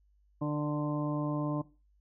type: harmonic tone with a mistuned harmonic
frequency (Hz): 148.5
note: D3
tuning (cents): +20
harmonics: 1 / 2 / 3 / 4 / 5 / 6 / 7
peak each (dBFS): -33 / -32 / -47 / -39 / -49 / -46 / -42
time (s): 0.41-1.62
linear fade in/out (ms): 10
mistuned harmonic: 3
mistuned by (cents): +37
effects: noise-tail reverb RT60 0.3 s tail -18 dB re dry + added 50 Hz sine -64 dBFS peak until 2 s